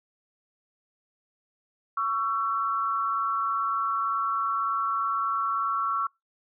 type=tone pair together; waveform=sine; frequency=1117.7 / 1341 Hz; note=C#6 / E6; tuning=+14 / +29 cents; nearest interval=minor third; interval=315 cents; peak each=-27 dBFS; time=1.97-6.07 s; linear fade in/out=5 ms; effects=noise-tail reverb RT60 0.2 s tail -25 dB re dry